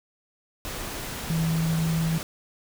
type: tone in noise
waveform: sine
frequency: 162.5 Hz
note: E3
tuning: 24 cents flat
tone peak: -22 dBFS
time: 1.3-2.18 s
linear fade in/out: 0 ms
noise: pink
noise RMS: -34 dBFS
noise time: 0.65-2.23 s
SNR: +9 dB
effects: none